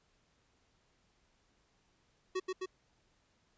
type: tone with echo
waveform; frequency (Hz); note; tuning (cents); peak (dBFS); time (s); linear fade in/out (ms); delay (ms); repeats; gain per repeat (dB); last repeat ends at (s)
square; 373.1; F#4; +14; -33; 2.35-2.4; 10; 130; 2; -2; 2.66
effects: pink hiss -73 dBFS RMS until 3.57 s + resampled to 16000 Hz